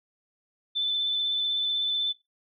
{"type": "tone with vibrato", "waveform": "sine", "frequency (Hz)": 3520, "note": "A7", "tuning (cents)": 0, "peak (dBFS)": -24, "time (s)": [0.75, 2.13], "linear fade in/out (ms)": 20, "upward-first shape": "sine", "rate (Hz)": 16, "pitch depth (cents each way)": 17, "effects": ["noise-tail reverb RT60 0.2 s tail -19 dB re dry"]}